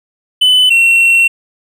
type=tone pair in turn; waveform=triangle; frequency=3010 / 2721 Hz; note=F#7 / F7; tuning=+29 / -46 cents; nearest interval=major second; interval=175 cents; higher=first; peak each=-4 dBFS; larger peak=neither; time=0.41-0.7 / 0.7-1.28 s; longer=second; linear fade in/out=10 ms; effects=none